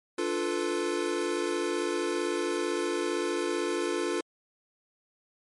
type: chord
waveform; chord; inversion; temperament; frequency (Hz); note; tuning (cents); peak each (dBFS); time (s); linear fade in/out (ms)
square; B half-diminished seventh; first; equal with one note detuned; 293.7 / 349.2 / 440 / 497.9; D4 / F4 / A4 / B4; 0 / 0 / 0 / +14; -36 / -31 / -34 / -37; 0.18-4.21; 5
effects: MP3 48 kbps